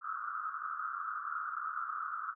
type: band-pass noise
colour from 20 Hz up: pink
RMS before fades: -39 dBFS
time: 0.01-2.35 s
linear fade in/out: 50 ms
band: 1200 to 1400 Hz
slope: 96 dB/octave
effects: none